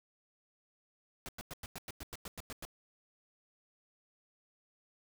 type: noise bursts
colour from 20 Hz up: pink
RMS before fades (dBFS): -44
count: 12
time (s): 1.26-2.651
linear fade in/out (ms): 0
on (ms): 27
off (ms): 97
effects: none